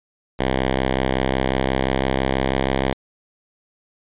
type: tone with pitch glide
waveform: 5% pulse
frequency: 65.41 to 66.51 Hz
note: C2 to C2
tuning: 0 to +29 cents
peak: -7 dBFS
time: 0.39-2.93 s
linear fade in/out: 5 ms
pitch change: +29 cents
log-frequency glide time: 1.1-2.74 s
effects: resampled to 8000 Hz